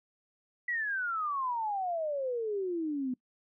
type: exponential sweep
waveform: sine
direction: down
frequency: 1976 to 246.9 Hz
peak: -30 dBFS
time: 0.68-3.14 s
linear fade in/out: 5 ms
effects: noise-tail reverb RT60 0.1 s tail -23 dB re dry